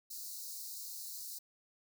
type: high-pass noise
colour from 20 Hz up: white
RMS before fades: -45 dBFS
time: 0.1-1.39 s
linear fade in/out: 10 ms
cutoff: 4000 Hz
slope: 96 dB/octave
effects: none